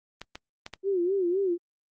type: clicks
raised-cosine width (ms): 0.2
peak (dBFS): -20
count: 4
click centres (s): 0.216 / 0.355 / 0.664 / 0.737
type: tone with vibrato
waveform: sine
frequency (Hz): 370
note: F#4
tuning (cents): 0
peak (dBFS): -23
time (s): 0.83-1.58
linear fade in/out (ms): 50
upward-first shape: sine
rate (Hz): 3.9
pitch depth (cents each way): 130
effects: Opus 32 kbps